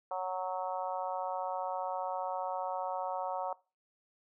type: harmonic tone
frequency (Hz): 185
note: F#3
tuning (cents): 0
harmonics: 3 / 4 / 5 / 6 / 7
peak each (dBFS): -39 / -37 / -39 / -43 / -46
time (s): 0.11-3.53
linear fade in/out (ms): 2
effects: noise-tail reverb RT60 0.3 s tail -21 dB re dry